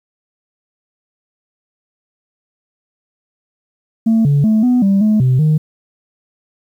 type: tone with pitch steps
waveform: sine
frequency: 224.7 / 142.8 / 217.7 / 248.1 / 196.5 / 214.3 / 128.4 / 154.4 Hz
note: A3 / D3 / A3 / B3 / G3 / A3 / C3 / D#3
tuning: +37 / -48 / -18 / +8 / +4 / -45 / -32 / -13 cents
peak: -7 dBFS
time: 4.06-5.58 s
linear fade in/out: 10 ms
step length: 190 ms
effects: tanh soft clip ceiling -7 dBFS + 8-bit